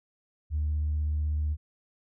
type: tone with vibrato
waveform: sine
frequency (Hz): 75.6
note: D#2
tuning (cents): -49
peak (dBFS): -24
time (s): 0.5-1.57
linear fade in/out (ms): 50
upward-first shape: triangle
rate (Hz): 16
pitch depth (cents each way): 16
effects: tanh soft clip ceiling -22 dBFS